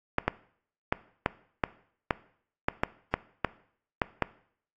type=clicks; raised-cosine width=0.5 ms; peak=-8 dBFS; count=12; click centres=0.184 / 0.28 / 0.925 / 1.261 / 1.638 / 2.108 / 2.685 / 2.835 / 3.14 / 3.447 / 4.018 / 4.223 s; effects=noise-tail reverb RT60 0.6 s tail -19 dB re dry + AAC 48 kbps